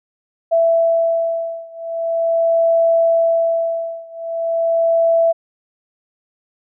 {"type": "beating tone pair", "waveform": "sine", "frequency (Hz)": [664, 664.42], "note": ["E5", "E5"], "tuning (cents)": [12, 14], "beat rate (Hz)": 0.42, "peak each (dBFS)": [-16, -17], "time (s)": [0.51, 5.33], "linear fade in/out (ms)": 20, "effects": []}